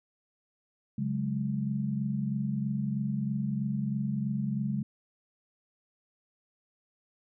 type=chord; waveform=sine; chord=C# suspended fourth; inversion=none; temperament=just; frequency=138.59 / 184.79 / 207.9 Hz; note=C#3 / F#3 / G#3; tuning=0 / -2 / +2 cents; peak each=-32 / -36 / -31 dBFS; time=0.98-4.83 s; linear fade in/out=5 ms; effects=none